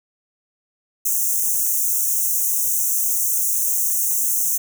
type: high-pass noise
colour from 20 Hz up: white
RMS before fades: -20 dBFS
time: 1.05-4.58 s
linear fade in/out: 10 ms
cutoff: 5900 Hz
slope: 96 dB/octave
effects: none